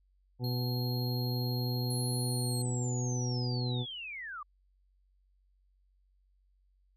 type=harmonic tone; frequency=123.47 Hz; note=B2; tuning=in tune; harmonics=1 / 2 / 3 / 4 / 6 / 7; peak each=-31 / -39 / -43 / -45 / -50 / -51 dBFS; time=0.39-3.86 s; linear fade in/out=50 ms
type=tone; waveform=square; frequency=4247 Hz; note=C8; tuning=25 cents sharp; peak=-40 dBFS; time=0.44-2.62 s; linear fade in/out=2 ms
type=linear sweep; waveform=sine; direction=down; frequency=11000 to 1122 Hz; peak=-39 dBFS; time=1.9-4.43 s; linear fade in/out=5 ms
effects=added 47 Hz sine -66 dBFS peak until 6.96 s